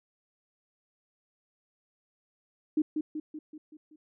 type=tone with echo; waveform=sine; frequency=306.8 Hz; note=D#4; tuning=24 cents flat; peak=-22 dBFS; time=2.77-2.82 s; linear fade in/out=5 ms; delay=190 ms; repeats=6; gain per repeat=-5 dB; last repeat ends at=3.96 s; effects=none